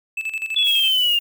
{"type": "tone with tremolo", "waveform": "triangle", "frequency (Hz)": 2624, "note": "E7", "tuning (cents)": -9, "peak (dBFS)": -20, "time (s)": [0.17, 0.91], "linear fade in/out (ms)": 5, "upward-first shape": "square", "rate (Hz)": 12, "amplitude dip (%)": 70}
{"type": "linear sweep", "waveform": "sine", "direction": "down", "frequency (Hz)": [3448, 2794], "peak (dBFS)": -15, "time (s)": [0.56, 1.19], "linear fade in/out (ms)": 5}
{"type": "noise", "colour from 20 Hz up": "violet", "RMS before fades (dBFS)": -32, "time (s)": [0.63, 1.2], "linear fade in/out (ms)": 50}
{"effects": []}